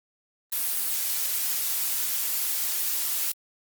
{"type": "noise", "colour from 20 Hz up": "blue", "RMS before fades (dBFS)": -27, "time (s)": [0.52, 3.32], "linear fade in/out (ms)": 5, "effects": ["Opus 32 kbps"]}